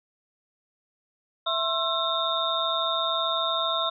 sine tone cluster, 661 / 1066 / 1338 / 3591 / 3744 Hz, E5 / C6 / E6 / A7 / A#7, +5 / +32 / +25 / +35 / +7 cents, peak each -30 dBFS, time 1.46-3.9 s, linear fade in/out 10 ms, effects none

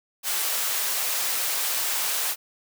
white high-pass noise, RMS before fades -26 dBFS, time 0.23-2.36 s, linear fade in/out 50 ms, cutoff 560 Hz, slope 12 dB/octave, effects none

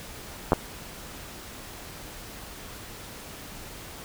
clicks, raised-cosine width 1 ms, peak -5 dBFS, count 2, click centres 0.521 / 0.532 s, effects pink hiss -42 dBFS RMS until 4.04 s

